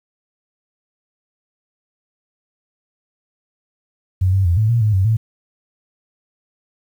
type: tone with pitch steps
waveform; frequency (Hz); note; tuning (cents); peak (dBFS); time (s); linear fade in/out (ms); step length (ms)
sine; 92.8 / 96.5 / 86.1 / 108.7 / 117.5 / 107 / 95 / 111.5; F#2 / G2 / F2 / A2 / A#2 / A2 / F#2 / A2; +6 / -27 / -24 / -21 / +14 / -48 / +46 / +23; -12; 4.21-5.17; 10; 120
effects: 8-bit